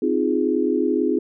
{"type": "chord", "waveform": "sine", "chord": "F minor seventh", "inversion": "second", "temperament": "equal with one note detuned", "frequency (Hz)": [260, 311.1, 349.2, 415.3], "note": ["C4", "Eb4", "F4", "Ab4"], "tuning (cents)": [-11, 0, 0, 0], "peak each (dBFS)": -23, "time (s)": [0.02, 1.19], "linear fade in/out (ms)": 5, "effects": []}